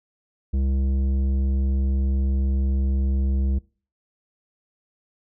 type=tone with tanh clipping; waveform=sine; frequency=67 Hz; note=C2; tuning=42 cents sharp; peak=-21 dBFS; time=0.53-3.59 s; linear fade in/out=10 ms; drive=11 dB; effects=noise-tail reverb RT60 0.4 s tail -23 dB re dry